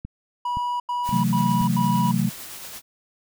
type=click train; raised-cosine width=5 ms; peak=-20 dBFS; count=4; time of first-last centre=0.05-1.613 s; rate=1.92 Hz
type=tone bursts; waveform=triangle; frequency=974 Hz; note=B5; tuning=24 cents flat; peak=-21 dBFS; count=4; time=0.45-2.114 s; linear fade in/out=5 ms; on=350 ms; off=88 ms
type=noise with tremolo; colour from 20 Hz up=white; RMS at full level=-36 dBFS; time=1.03-2.82 s; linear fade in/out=50 ms; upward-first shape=triangle; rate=8.8 Hz; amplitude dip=35%
type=chord; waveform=sine; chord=F# half-diminished seventh; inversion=second; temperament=equal with one note detuned; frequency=130.81 / 164.81 / 185 / 221.8 Hz; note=C3 / E3 / F#3 / A3; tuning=0 / 0 / 0 / +14 cents; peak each=-25 / -26 / -23 / -24 dBFS; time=1.11-2.3 s; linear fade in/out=20 ms
effects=none